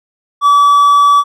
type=tone; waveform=triangle; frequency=1148 Hz; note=D6; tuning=40 cents flat; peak=-3 dBFS; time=0.41-1.24 s; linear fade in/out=50 ms; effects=none